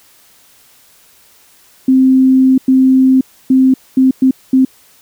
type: tone bursts at uneven times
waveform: sine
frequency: 261.6 Hz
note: C4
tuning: in tune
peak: -5 dBFS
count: 6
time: 1.88-2.58 / 2.68-3.21 / 3.5-3.74 / 3.97-4.11 / 4.22-4.31 / 4.53-4.65 s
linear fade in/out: 5 ms
effects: white hiss -47 dBFS RMS until 5.01 s